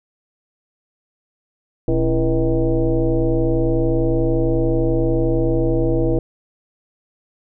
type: tone with frequency modulation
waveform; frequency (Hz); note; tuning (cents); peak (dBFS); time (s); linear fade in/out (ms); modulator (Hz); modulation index
sine; 180.9; F#3; -39; -14; 1.88-6.19; 2; 151; 2.4
effects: none